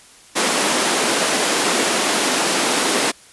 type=high-pass noise; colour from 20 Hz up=pink; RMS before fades=-18 dBFS; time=0.35-3.12 s; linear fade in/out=20 ms; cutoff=240 Hz; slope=24 dB/octave; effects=white hiss -46 dBFS RMS until 3.32 s + resampled to 24000 Hz